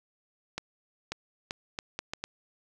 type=accelerating click train; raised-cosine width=0.2 ms; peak=-16 dBFS; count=7; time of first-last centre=0.58-2.24 s; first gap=540 ms; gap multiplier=0.72; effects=none